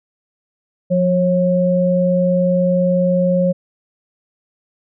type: tone pair together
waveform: sine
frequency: 178.11 / 544 Hz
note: F3 / C#5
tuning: +34 / -33 cents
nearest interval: octave + perfect fifth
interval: 1933 cents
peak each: -15 dBFS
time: 0.9-3.53 s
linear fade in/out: 20 ms
effects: none